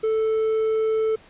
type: tone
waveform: triangle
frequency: 440 Hz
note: A4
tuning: in tune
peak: -17 dBFS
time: 0.03-1.16 s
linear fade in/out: 10 ms
effects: pink hiss -51 dBFS RMS until 1.29 s + resampled to 8000 Hz